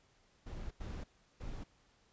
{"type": "noise bursts at uneven times", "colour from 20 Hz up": "brown", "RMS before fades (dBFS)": -43, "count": 3, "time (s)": [[0.46, 0.71], [0.8, 1.04], [1.4, 1.64]], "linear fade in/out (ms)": 10, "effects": ["pink hiss -70 dBFS RMS until 2.12 s", "resampled to 16000 Hz"]}